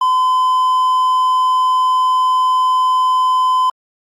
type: tone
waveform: triangle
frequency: 1020 Hz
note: C6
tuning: 44 cents flat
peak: -9 dBFS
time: 0.01-3.7 s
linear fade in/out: 5 ms
effects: Opus 48 kbps